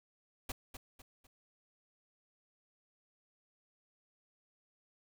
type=noise with echo; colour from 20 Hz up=pink; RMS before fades=-39 dBFS; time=0.49-0.52 s; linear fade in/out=5 ms; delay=250 ms; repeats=3; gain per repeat=-8 dB; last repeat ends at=1.27 s; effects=none